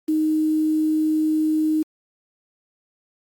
sine tone with quantisation, 311.1 Hz, D#4, in tune, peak -17 dBFS, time 0.08-1.83 s, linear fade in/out 10 ms, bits 7, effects Opus 48 kbps

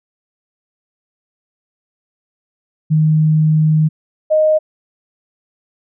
sine tone pair in turn, 155.56 / 620.5 Hz, D#3 / D#5, 0 / -5 cents, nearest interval 2 octaves, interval 2395 cents, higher second, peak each -9 dBFS, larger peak neither, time 2.9-3.89 / 4.3-4.59 s, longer first, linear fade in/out 20 ms, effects none

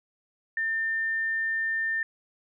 sine tone, 1800 Hz, A6, 39 cents sharp, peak -25 dBFS, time 0.57-2.03 s, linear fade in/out 2 ms, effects none

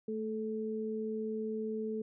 sine tone pair together, 219.8 / 434.9 Hz, A3 / A4, -2 / -20 cents, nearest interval octave, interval 1182 cents, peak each -37 / -36 dBFS, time 0.08-2.02 s, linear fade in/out 5 ms, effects none

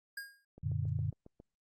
square tone with exponential decay, 1625 Hz, G#6, 38 cents flat, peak -38 dBFS, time 0.17-0.45 s, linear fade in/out 5 ms, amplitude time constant 60 ms
click train, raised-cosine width 2 ms, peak -39 dBFS, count 7, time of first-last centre 0.58-1.401 s, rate 7.31 Hz
sine chord, Gb augmented, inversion none, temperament equal, 92.5 / 116.54 / 146.83 Hz, Gb2 / Bb2 / D3, 0 / 0 / 0 cents, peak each -36 dBFS, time 0.63-1.11 s, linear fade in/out 10 ms
effects Opus 48 kbps

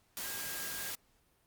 sine tone in noise, 1620 Hz, G#6, 43 cents flat, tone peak -47 dBFS, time 0.24-0.9 s, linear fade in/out 0 ms, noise white, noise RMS -40 dBFS, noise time 0.17-0.95 s, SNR -10 dB, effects pink hiss -71 dBFS RMS until 1.46 s + Opus 48 kbps

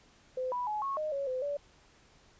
sine tone with pitch steps, 512 / 985 / 847 / 1097 / 615 / 556 / 512 / 575 Hz, C5 / B5 / G#5 / C#6 / D#5 / C#5 / C5 / D5, -38 / -5 / +34 / -18 / -20 / +5 / -38 / -37 cents, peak -31 dBFS, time 0.37-1.57 s, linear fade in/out 5 ms, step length 150 ms, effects pink hiss -62 dBFS RMS until 2.39 s + resampled to 16000 Hz

